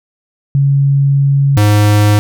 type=tone pair in turn; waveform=sine / square; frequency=139.3 / 104.36 Hz; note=C#3 / G#2; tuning=+9 / +9 cents; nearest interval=perfect fourth; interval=500 cents; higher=first; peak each=-7 dBFS; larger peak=neither; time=0.55-1.57 / 1.57-2.19 s; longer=first; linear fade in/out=0 ms; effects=none